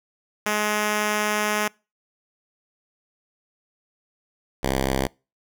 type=tone pair in turn; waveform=5% pulse; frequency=210.8 / 66.4 Hz; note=G#3 / C2; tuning=+26 / +26 cents; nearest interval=octave + minor sixth; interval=2000 cents; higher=first; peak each=-10 dBFS; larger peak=neither; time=0.46-1.68 / 4.63-5.07 s; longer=first; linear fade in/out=5 ms; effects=noise-tail reverb RT60 0.3 s tail -26 dB re dry